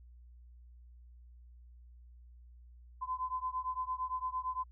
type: beating tone pair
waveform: sine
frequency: 1017 / 1025.8 Hz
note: C6 / C6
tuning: -50 / -35 cents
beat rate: 8.8 Hz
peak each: -37 / -38 dBFS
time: 3.01-4.64 s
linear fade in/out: 20 ms
effects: added 60 Hz sine -53 dBFS peak until 4.71 s